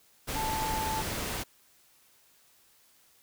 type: tone in noise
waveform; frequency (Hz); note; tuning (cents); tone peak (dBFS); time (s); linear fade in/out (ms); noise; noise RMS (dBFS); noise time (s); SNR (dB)
sine; 877; A5; -6; -31; 0.35-1.02; 20; pink; -34; 0.27-1.44; 0
effects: white hiss -63 dBFS RMS until 3.22 s

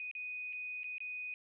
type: tone with dropouts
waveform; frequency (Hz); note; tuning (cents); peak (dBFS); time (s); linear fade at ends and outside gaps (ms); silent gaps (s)
sine; 2489; D#7; 0; -39; 0-1.34; 1; 0.113-0.151 / 0.527-0.531 / 0.833-0.842 / 0.982-1.004
effects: none

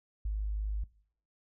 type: tone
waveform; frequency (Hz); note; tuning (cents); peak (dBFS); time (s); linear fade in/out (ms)
sine; 51.91; G#1; 0; -30; 0.25-0.84; 5
effects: noise-tail reverb RT60 0.6 s tail -22 dB re dry

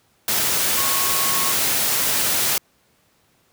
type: tone in noise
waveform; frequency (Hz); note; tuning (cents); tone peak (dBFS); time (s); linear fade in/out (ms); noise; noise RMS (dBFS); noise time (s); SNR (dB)
sine; 1096; C#6; -20; -27; 0.77-1.52; 2; white; -20; 0.28-2.58; -10
effects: pink hiss -61 dBFS RMS until 3.52 s + high-pass 80 Hz 12 dB/octave

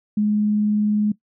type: tone with vibrato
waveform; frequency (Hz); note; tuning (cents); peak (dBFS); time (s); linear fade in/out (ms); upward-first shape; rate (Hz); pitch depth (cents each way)
sine; 210; G#3; +19; -16; 0.17-1.12; 5; sine; 20; 14
effects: noise-tail reverb RT60 0.1 s tail -18 dB re dry

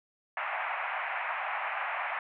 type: band-pass noise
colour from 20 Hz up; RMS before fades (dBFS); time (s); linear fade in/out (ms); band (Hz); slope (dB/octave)
pink; -34; 0.37-2.19; 2; 680 to 2500; 48
effects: none

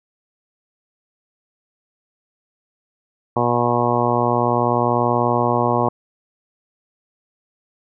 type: harmonic tone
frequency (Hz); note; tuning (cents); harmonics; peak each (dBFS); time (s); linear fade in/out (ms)
120.5; B2; -42; 1 / 2 / 3 / 4 / 5 / 6 / 7 / 8 / 9; -24 / -24 / -24 / -24 / -24 / -24 / -24 / -24 / -24; 3.36-5.89; 5
effects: none

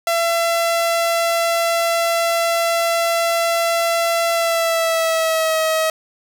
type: tone with pitch glide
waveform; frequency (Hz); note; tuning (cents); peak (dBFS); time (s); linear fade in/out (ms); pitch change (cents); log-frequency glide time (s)
sawtooth; 674 to 637.6; E5 to D#5; +38 to +42; -12; 0.07-5.9; 2; -96; 4.32-5.58
effects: 9-bit

